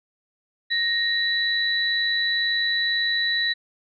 sine tone pair together, 1864.7 / 3951 Hz, A#6 / B7, 0 / 0 cents, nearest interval octave + minor second, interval 1300 cents, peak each -23 / -23 dBFS, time 0.7-3.54 s, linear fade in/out 20 ms, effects none

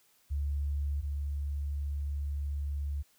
sine tone pair in turn, 71.6 / 71.6 Hz, D2 / D2, -43 / -43 cents, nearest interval unison, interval 0 cents, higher neither, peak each -29 / -31 dBFS, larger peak first, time 0.3-1.02 / 1.02-3.03 s, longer second, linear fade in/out 20 ms, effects white hiss -67 dBFS RMS until 3.18 s

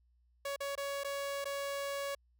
sawtooth tone with dropouts, 560 Hz, C#5, 18 cents sharp, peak -32 dBFS, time 0.45-2.15 s, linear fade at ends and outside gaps 5 ms, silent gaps 0.562-0.604 / 0.754-0.776 / 1.036-1.045 / 1.444-1.454 s, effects added 60 Hz sine -67 dBFS peak until 2.39 s

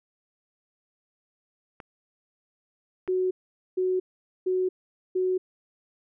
clicks, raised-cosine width 0.5 ms, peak -26 dBFS, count 2, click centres 1.802 / 3.077 s
sine tone bursts, 370 Hz, F#4, in tune, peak -22 dBFS, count 4, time 3.08-5.38 s, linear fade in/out 10 ms, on 230 ms, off 460 ms
effects none

